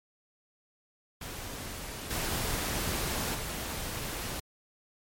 pink noise with level steps, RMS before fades -40 / -32 / -36 dBFS, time 1.21-4.4 s, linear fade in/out 5 ms, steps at 2.1 / 3.34 s, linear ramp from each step 10 ms, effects MP3 64 kbps

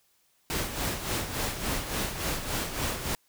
pink noise with tremolo, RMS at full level -29 dBFS, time 0.5-3.15 s, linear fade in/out 0 ms, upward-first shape sine, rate 3.5 Hz, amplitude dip 60%, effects white hiss -68 dBFS RMS until 3.28 s

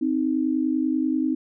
sine tone pair together, 261.6 / 311.8 Hz, C4 / D#4, 0 / +4 cents, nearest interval minor third, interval 304 cents, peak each -23 dBFS, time 0.01-1.35 s, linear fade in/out 10 ms, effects none

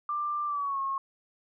sine tone with pitch glide, 1185 to 1086.6 Hz, D6 to C#6, +15 to -35 cents, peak -28 dBFS, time 0.09-0.98 s, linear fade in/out 2 ms, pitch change -150 cents, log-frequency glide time 0.46-0.8 s, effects none

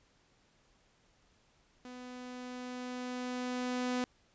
sawtooth tone with level ramp, 249.7 Hz, B3, 19 cents sharp, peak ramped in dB -42 to -27 dBFS, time 1.85-4.04 s, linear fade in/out 0 ms, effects pink hiss -69 dBFS RMS until 4.34 s + resampled to 16000 Hz

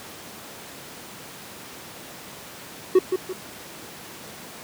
triangle tone with echo, 371.8 Hz, F#4, 8 cents sharp, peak -9 dBFS, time 2.95-2.99 s, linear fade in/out 5 ms, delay 170 ms, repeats 2, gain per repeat -8 dB, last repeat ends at 3.33 s, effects pink hiss -40 dBFS RMS until 4.63 s + high-pass 150 Hz 12 dB/octave

